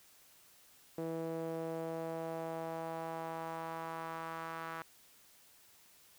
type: tone with band-pass filter sweep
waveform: sawtooth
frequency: 163.5 Hz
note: E3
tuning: 14 cents flat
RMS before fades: -41 dBFS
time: 0.98-4.82 s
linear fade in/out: 2 ms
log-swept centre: 440 to 1300 Hz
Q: 2
effects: white hiss -63 dBFS RMS until 6.18 s